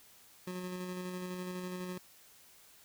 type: tone with tremolo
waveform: 25% pulse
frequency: 181.7 Hz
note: F#3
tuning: 31 cents flat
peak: -34 dBFS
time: 0.47-1.98 s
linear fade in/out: 5 ms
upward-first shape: square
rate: 12 Hz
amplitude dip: 25%
effects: white hiss -60 dBFS RMS until 2.84 s